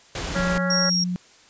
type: noise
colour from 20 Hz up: pink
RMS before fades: -29 dBFS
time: 0.15-0.58 s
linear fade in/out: 2 ms
type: harmonic tone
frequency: 277.2 Hz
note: C#4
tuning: in tune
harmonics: 2 / 3 / 4 / 5 / 6 / 7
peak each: -27 / -37 / -37 / -28 / -31 / -35 dBFS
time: 0.35-0.9 s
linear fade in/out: 10 ms
type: tone with pitch glide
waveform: sine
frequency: 177.9 to 179.34 Hz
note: F3 to F3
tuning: +32 to +46 cents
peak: -23 dBFS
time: 0.36-1.16 s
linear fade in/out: 0 ms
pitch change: +14 cents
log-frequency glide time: 0.48-0.69 s
type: tone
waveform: sine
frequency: 5588 Hz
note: F8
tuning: in tune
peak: -20 dBFS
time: 0.7-1.04 s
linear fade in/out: 5 ms
effects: white hiss -52 dBFS RMS until 1.49 s + resampled to 16000 Hz